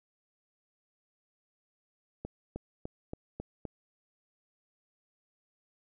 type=accelerating click train; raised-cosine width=2 ms; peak=-24 dBFS; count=6; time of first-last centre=2.25-3.653 s; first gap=310 ms; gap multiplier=0.95; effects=none